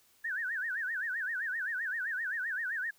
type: tone with vibrato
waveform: sine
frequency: 1661.2 Hz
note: G#6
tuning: in tune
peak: -32 dBFS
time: 0.24-2.91 s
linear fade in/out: 10 ms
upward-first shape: sine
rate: 7.7 Hz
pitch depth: 210 cents each way
effects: white hiss -66 dBFS RMS until 2.98 s